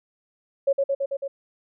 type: tone with echo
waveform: sine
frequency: 552 Hz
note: C#5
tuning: 7 cents flat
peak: -16 dBFS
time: 0.67-0.73 s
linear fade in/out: 10 ms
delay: 110 ms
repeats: 5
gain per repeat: -2 dB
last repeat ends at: 1.28 s
effects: none